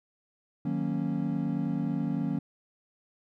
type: chord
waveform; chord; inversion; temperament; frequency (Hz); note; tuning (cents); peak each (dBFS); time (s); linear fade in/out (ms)
triangle; D# minor seventh; none; equal with one note detuned; 155.56 / 185 / 233.8 / 277.2; D#3 / F#3 / A#3 / C#4; 0 / 0 / +5 / 0; -31; 0.65-2.39; 5
effects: none